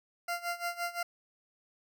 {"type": "tone with tremolo", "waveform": "20% pulse", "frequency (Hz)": 694, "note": "F5", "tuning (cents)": -11, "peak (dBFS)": -26, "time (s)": [0.28, 1.03], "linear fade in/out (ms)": 5, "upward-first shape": "sine", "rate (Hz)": 5.8, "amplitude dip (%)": 85, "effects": []}